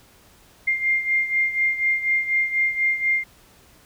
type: beating tone pair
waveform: sine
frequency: 2108 / 2112.1 Hz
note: C7 / C7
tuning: +12 / +16 cents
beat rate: 4.1 Hz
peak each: -20 / -25 dBFS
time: 0.67-3.24 s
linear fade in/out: 10 ms
effects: pink hiss -53 dBFS RMS until 3.85 s